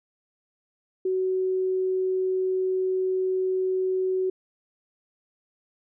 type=tone; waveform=sine; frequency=374.1 Hz; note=F#4; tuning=19 cents sharp; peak=-22 dBFS; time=1.05-4.3 s; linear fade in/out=5 ms; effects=none